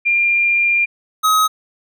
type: tone pair in turn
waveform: sine / square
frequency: 2395 / 1268.7 Hz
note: D7 / D#6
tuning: +33 / +33 cents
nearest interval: major seventh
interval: 1100 cents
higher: first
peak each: -12 dBFS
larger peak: neither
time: 0.05-0.86 / 1.23-1.48 s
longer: first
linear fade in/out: 20 ms
effects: none